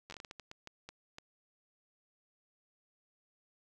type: slowing click train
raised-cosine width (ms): 0.2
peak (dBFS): -29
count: 13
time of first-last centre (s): 0.1-1.184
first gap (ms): 10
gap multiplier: 1.36
effects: none